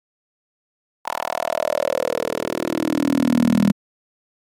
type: tone with high-pass filter sweep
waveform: 10% pulse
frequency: 40 Hz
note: D#1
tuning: 49 cents sharp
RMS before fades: -20 dBFS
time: 1.05-3.72 s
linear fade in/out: 10 ms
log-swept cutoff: 860 to 200 Hz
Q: 5.5
effects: MP3 96 kbps